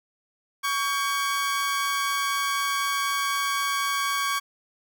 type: tone pair together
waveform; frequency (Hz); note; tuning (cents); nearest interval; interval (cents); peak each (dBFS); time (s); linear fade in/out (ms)
sawtooth; 1124 / 1594.6; C#6 / G6; +24 / +29; tritone; 605; -21 / -27; 0.63-4.4; 20
effects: none